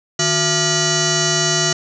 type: tone with frequency modulation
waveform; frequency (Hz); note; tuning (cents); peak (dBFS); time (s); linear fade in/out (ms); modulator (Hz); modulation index
sine; 2960; F#7; 0; -14; 0.19-1.73; 5; 519; 7.3
effects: none